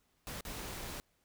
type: noise with dropouts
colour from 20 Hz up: pink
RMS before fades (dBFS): -43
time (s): 0.27-1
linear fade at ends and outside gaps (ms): 0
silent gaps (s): 0.408-0.451
effects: pink hiss -75 dBFS RMS until 1.24 s